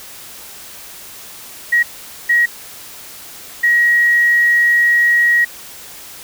sine tone bursts at uneven times, 1900 Hz, A#6, 33 cents sharp, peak -9 dBFS, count 3, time 1.72-1.83 / 2.29-2.46 / 3.63-5.45 s, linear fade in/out 10 ms, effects white hiss -35 dBFS RMS until 6.23 s

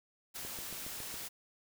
white noise, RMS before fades -43 dBFS, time 0.34-1.29 s, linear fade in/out 20 ms
click train, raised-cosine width 2 ms, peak -35 dBFS, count 6, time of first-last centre 0.45-1.142 s, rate 7.23 Hz
effects none

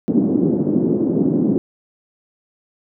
white band-pass noise, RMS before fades -17 dBFS, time 0.08-1.58 s, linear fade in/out 0 ms, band 180 to 320 Hz, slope 24 dB/octave, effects none

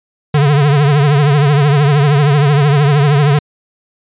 square tone with vibrato, 144.3 Hz, D3, 30 cents flat, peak -8 dBFS, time 0.34-3.39 s, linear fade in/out 5 ms, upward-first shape triangle, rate 13 Hz, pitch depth 110 cents each way, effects resampled to 8000 Hz

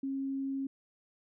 sine tone, 271.2 Hz, C#4, 38 cents flat, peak -32 dBFS, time 0.03-0.67 s, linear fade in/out 5 ms, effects none

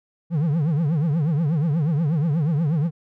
triangle tone with vibrato, 155.56 Hz, D#3, in tune, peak -16 dBFS, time 0.3-2.91 s, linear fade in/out 50 ms, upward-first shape triangle, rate 8.3 Hz, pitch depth 230 cents each way, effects none

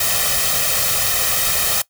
white noise with comb filter, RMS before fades -18 dBFS, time 0-1.82 s, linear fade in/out 5 ms, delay 1.6 ms, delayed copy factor +0.75, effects noise-tail reverb RT60 0.1 s tail -20 dB re dry

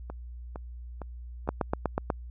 two click trains, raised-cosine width 1 ms, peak -24 / -12 dBFS, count 4 / 6, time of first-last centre 0.1-1.476 / 1.49-2.102 s, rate 2.18 / 8.17 Hz, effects added 60 Hz sine -39 dBFS peak until 2.3 s

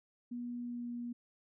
sine tone with pitch glide, 241.8 to 239.7 Hz, B3 to A#3, -36 to +48 cents, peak -38 dBFS, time 0.31-1.13 s, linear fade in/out 10 ms, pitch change -16 cents, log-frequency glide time 0.62-0.88 s, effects none

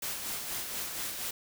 white noise with tremolo, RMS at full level -35 dBFS, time 0.02-1.31 s, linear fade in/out 5 ms, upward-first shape sine, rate 4.2 Hz, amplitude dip 40%, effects none

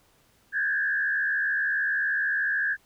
sine tone with frequency modulation, 1645 Hz, G#6, 17 cents flat, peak -23 dBFS, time 0.52-2.77 s, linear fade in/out 50 ms, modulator 73.5 Hz, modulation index 1.2, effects pink hiss -63 dBFS RMS until 2.85 s

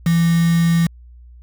sine tone with quantisation, 167.7 Hz, E3, 30 cents sharp, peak -12 dBFS, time 0.06-0.87 s, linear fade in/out 5 ms, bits 4, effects added 60 Hz sine -39 dBFS peak until 1.42 s

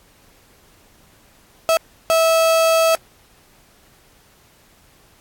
35% pulse tone bursts at uneven times, 652 Hz, E5, 19 cents flat, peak -11 dBFS, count 2, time 1.69-1.77 / 2.1-2.95 s, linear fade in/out 0 ms, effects pink hiss -53 dBFS RMS until 5.2 s + AAC 64 kbps

